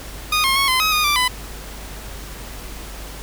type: tone with pitch steps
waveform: 15% pulse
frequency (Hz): 1235 / 1071 / 1100 / 1029 / 1268 / 1230 / 1175 / 1002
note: D#6 / C6 / C#6 / C6 / D#6 / D#6 / D6 / B5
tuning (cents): -13 / +40 / -14 / -29 / +32 / -20 / +1 / +25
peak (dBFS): -9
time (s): 0.32-1.28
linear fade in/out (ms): 5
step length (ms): 120
effects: added 50 Hz sine -34 dBFS peak until 3.22 s + pink hiss -36 dBFS RMS until 3.22 s